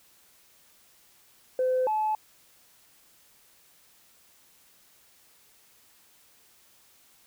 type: tone pair in turn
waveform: sine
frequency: 512 / 861.7 Hz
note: C5 / A5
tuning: -38 / -36 cents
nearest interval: major sixth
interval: 902 cents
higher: second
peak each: -21 / -23 dBFS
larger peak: first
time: 1.59-1.87 / 1.87-2.15 s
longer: neither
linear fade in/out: 2 ms
effects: tanh soft clip ceiling -19 dBFS + white hiss -60 dBFS RMS until 7.26 s